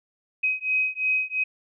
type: beating tone pair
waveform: sine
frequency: 2525 / 2527.9 Hz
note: D#7 / D#7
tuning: +25 / +27 cents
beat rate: 2.9 Hz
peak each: -25 dBFS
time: 0.43-1.44 s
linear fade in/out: 10 ms
effects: none